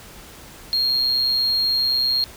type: tone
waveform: triangle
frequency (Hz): 4243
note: C8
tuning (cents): +23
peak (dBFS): -15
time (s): 0.73-2.24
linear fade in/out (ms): 0
effects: tanh soft clip ceiling -13 dBFS + pink hiss -42 dBFS RMS until 2.36 s